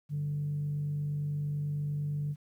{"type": "tone with frequency modulation", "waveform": "sine", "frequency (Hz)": 146.6, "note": "D3", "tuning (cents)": -3, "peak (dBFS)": -29, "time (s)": [0.09, 2.36], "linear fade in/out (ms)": 50, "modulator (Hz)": 48.7, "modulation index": 0.21, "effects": ["tanh soft clip ceiling -26 dBFS", "11-bit"]}